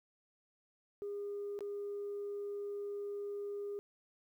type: tone with dropouts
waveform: sine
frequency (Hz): 406.7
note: G#4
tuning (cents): -36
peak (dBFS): -37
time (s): 1.02-3.79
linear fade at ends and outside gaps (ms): 0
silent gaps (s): 1.59-1.607
effects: tanh soft clip ceiling -35 dBFS + 12-bit